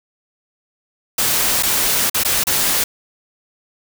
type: noise with dropouts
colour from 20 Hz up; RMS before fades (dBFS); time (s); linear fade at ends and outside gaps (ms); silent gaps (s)
white; -17; 1.18-2.84; 5; 1.626-1.632 / 2.098-2.144 / 2.235-2.248 / 2.438-2.469
effects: none